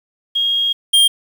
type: tone pair in turn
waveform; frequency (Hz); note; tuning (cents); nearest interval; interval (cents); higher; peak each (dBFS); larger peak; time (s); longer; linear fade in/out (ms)
sine / square; 3262 / 3208; G#7 / G7; -32 / +39; unison; 29; first; -14 / -9; second; 0.35-0.73 / 0.93-1.08; first; 10
effects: 7-bit